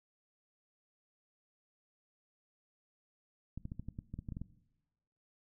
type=clicks; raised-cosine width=5 ms; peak=-29 dBFS; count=12; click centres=3.576 / 3.654 / 3.719 / 3.796 / 3.886 / 3.989 / 4.14 / 4.19 / 4.288 / 4.322 / 4.369 / 4.416 s; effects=noise-tail reverb RT60 1.0 s tail -18 dB re dry